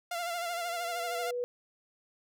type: tone with vibrato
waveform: sawtooth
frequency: 691 Hz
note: F5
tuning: 19 cents flat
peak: -29 dBFS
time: 0.11-1.31 s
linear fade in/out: 5 ms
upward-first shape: sine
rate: 13 Hz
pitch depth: 48 cents each way
type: tone with exponential growth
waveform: sine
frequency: 488.9 Hz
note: B4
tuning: 18 cents flat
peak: -29 dBFS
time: 0.15-1.44 s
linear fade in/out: 0 ms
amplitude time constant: 280 ms
effects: none